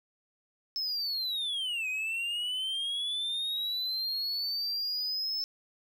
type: linear two-way sweep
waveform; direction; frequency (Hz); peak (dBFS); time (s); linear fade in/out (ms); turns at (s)
triangle; down then up; 5274 to 2491 to 5274; -29; 0.76-5.44; 0; 1.88
effects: none